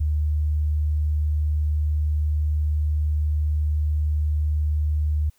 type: tone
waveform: sine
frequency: 75.5 Hz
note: D2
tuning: 48 cents sharp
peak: -19 dBFS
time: 0-5.3 s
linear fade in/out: 10 ms
effects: white hiss -64 dBFS RMS until 5.38 s